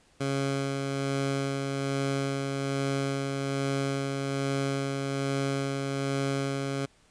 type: tone with tremolo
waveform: 15% pulse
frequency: 137.6 Hz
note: C#3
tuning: 12 cents flat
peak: -20 dBFS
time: 0.2-6.86 s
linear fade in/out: 10 ms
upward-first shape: sine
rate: 1.2 Hz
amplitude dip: 30%
effects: pink hiss -62 dBFS RMS until 7.1 s + resampled to 22050 Hz